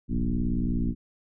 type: tone with frequency modulation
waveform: sine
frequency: 110 Hz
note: A2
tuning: in tune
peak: -23 dBFS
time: 0.08-0.95 s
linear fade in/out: 50 ms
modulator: 59.2 Hz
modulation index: 2.9
effects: none